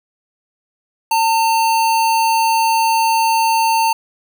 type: tone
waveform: square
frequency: 900 Hz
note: A5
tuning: 39 cents sharp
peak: -13 dBFS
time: 1.11-3.93 s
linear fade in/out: 5 ms
effects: none